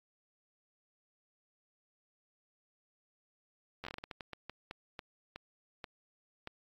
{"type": "slowing click train", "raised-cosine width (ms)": 0.3, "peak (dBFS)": -26, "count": 17, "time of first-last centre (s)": [3.84, 6.474], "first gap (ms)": 11, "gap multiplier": 1.31, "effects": ["AAC 48 kbps"]}